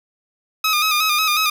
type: tone with vibrato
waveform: 15% pulse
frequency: 1244.5 Hz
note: D#6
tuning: in tune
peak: -9 dBFS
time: 0.64-1.5 s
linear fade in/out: 5 ms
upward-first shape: square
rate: 5.5 Hz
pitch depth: 46 cents each way
effects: 7-bit